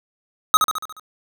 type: tone with echo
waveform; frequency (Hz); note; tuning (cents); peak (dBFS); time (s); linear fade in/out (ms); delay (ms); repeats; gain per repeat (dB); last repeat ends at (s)
square; 1267; D#6; +31; -9; 0.54-0.57; 0; 71; 6; -5; 0.996
effects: none